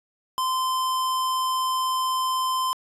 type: tone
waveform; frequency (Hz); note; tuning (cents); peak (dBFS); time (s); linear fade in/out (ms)
square; 1034; C6; -21; -23; 0.38-2.73; 0
effects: resampled to 32000 Hz + 9-bit